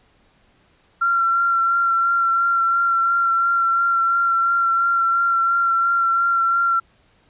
sine tone with vibrato, 1368 Hz, F6, 36 cents flat, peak -15 dBFS, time 1.01-6.8 s, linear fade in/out 10 ms, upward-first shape sine, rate 2.9 Hz, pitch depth 17 cents each way, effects pink hiss -58 dBFS RMS until 7.29 s + resampled to 8000 Hz

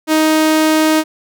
sawtooth tone, 312.9 Hz, D#4, 10 cents sharp, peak -6 dBFS, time 0.07-1.04 s, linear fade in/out 50 ms, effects none

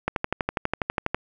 click train, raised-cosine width 0.5 ms, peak -8 dBFS, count 14, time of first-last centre 0.08-1.146 s, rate 12.2 Hz, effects none

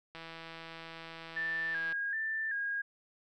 click train, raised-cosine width 0.3 ms, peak -30 dBFS, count 292, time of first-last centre 0.15-1.924 s, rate 164 Hz
sine tone with vibrato, 1702 Hz, G#6, 42 cents sharp, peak -32 dBFS, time 1.36-2.82 s, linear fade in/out 10 ms, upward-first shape square, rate 1.3 Hz, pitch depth 72 cents each way
effects none

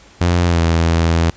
sawtooth tone with pitch glide, 87.31 to 83.03 Hz, F2 to E2, 0 to +13 cents, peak -8 dBFS, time 0.21-1.3 s, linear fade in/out 0 ms, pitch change -87 cents, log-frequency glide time 0.45-0.61 s, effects pink hiss -45 dBFS RMS until 1.36 s + resampled to 16000 Hz

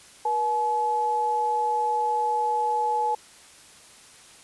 sine tone pair together, 479.9 / 855 Hz, B4 / A5, -50 / -50 cents, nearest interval minor seventh, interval 1000 cents, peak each -30 / -22 dBFS, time 0.25-3.15 s, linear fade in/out 5 ms, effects white hiss -50 dBFS RMS until 4.43 s + resampled to 24000 Hz

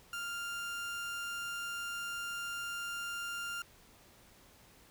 30% pulse tone, 1396.9 Hz, F6, in tune, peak -35 dBFS, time 0.13-3.62 s, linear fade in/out 2 ms, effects pink hiss -61 dBFS RMS until 4.9 s

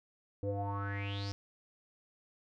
square tone with low-pass filter sweep, 100 Hz, G2, 35 cents sharp, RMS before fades -37 dBFS, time 0.43-1.32 s, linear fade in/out 0 ms, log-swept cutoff 430 to 5500 Hz, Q 8.3, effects none

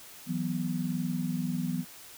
sine chord, E suspended second, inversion none, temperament equal, 164.81 / 185 / 246.9 Hz, E3 / F#3 / B3, 0 / 0 / 0 cents, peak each -33 dBFS, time 0.26-1.85 s, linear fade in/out 50 ms, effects white hiss -49 dBFS RMS until 2.17 s

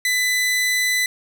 sawtooth tone, 2000 Hz, B6, 21 cents sharp, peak -14 dBFS, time 0.05-1.06 s, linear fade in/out 2 ms, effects none

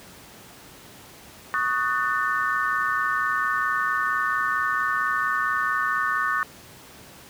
sine chord, D# half-diminished seventh, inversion third, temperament just, 1120.1 / 1244.5 / 1493.4 / 1792.1 Hz, C#6 / D#6 / F#6 / A6, +18 / 0 / +16 / +31 cents, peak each -27 dBFS, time 1.54-6.43 s, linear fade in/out 0 ms, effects pink hiss -46 dBFS RMS until 7.29 s + high-pass 80 Hz 12 dB/octave

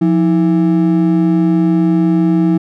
triangle ring-modulated tone, 248.7 Hz, B3, 12 cents sharp, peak -4 dBFS, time 0.01-2.58 s, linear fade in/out 10 ms, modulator 73 Hz, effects none

